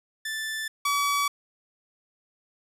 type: tone pair in turn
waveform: sawtooth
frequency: 1760 / 1140.7 Hz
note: A6 / C#6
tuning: 0 / +49 cents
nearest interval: minor sixth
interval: 751 cents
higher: first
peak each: -26 / -19 dBFS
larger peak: second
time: 0.25-0.68 / 0.85-1.28 s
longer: neither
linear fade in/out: 5 ms
effects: resampled to 32000 Hz